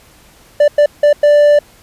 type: tone bursts at uneven times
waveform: triangle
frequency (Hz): 587.3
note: D5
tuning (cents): 0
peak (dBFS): -3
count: 4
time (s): 0.6-0.68 / 0.78-0.86 / 1.03-1.13 / 1.23-1.59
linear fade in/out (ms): 5
effects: pink hiss -45 dBFS RMS until 1.82 s + resampled to 32000 Hz